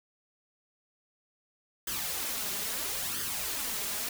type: noise with flanger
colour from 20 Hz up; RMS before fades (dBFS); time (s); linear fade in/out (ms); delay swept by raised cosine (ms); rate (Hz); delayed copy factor
white; -34; 1.87-4.09; 5; 0.62 to 5.02; 0.75; +0.6
effects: none

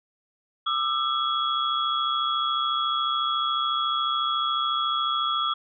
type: tone cluster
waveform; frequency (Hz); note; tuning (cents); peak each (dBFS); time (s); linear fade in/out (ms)
sine; 1196 / 1330 / 3344; D6 / E6 / G#7; +31 / +15 / +11; -27; 0.66-5.54; 10
effects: none

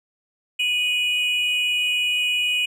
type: tone pair together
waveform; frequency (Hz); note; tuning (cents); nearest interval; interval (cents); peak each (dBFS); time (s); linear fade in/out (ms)
triangle; 2482 / 2921; D#7 / F#7; -5 / -23; minor third; 282; -20 / -21; 0.59-2.66; 10
effects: none

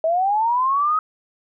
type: linear sweep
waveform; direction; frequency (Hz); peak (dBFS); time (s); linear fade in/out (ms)
sine; up; 631 to 1276; -16; 0.04-0.99; 2
effects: none

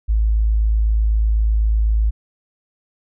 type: tone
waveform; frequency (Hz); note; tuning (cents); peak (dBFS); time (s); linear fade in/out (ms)
sine; 54; A1; -32; -13; 0.08-2.11; 20
effects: none

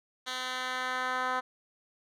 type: tone with band-pass filter sweep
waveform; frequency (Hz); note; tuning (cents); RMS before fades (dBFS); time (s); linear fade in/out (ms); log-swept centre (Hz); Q
10% pulse; 255.1; C4; -44; -33; 0.26-1.41; 20; 3400 to 1200; 1.2
effects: none

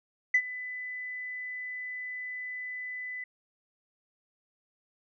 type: tone with ADSR envelope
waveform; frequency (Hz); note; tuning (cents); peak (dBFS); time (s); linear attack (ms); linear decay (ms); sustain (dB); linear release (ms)
sine; 2000; B6; +21; -17; 0.34-3.24; 6; 65; -18; 4
effects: tanh soft clip ceiling -14 dBFS

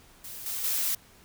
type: noise with level steps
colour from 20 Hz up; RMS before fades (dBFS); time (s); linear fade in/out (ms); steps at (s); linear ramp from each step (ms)
blue; -41 / -33 / -28; 0.24-0.95; 5; 0.46 / 0.64; 2
effects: pink hiss -56 dBFS RMS until 1.24 s

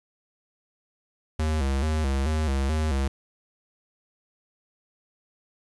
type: tone with vibrato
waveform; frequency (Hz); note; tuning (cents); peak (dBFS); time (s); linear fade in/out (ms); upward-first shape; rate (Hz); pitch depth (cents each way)
square; 72.7; D2; -17; -23; 1.39-3.08; 5; square; 2.3; 120
effects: resampled to 24000 Hz + 9-bit

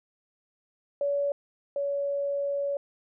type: tone pair in turn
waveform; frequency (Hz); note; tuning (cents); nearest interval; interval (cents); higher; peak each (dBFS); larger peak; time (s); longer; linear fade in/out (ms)
sine; 568 / 564.4; C#5 / C#5; +42 / +31; unison; 11; first; -24 / -26; first; 1.01-1.32 / 1.76-2.77; second; 2
effects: none

